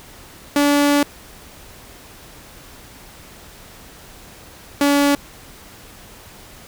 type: tone pair in turn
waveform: sawtooth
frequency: 288 / 284.9 Hz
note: D4 / C#4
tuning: -34 / +48 cents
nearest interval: unison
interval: 18 cents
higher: first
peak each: -9 dBFS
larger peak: neither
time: 0.56-1.03 / 4.81-5.15 s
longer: first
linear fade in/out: 2 ms
effects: pink hiss -42 dBFS RMS until 6.67 s